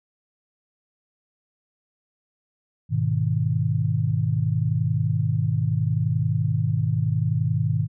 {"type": "chord", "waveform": "sine", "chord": "G# minor", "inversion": "none", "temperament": "just", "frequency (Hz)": [103.83, 124.59, 155.74], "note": ["G#2", "B2", "D#3"], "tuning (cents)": [0, 16, 2], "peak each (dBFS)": -24, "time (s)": [2.89, 7.88], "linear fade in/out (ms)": 50, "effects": []}